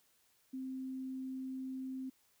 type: tone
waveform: sine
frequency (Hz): 261.6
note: C4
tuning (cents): 0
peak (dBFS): -39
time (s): 0.53-2.1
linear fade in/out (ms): 10
effects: white hiss -72 dBFS RMS until 2.4 s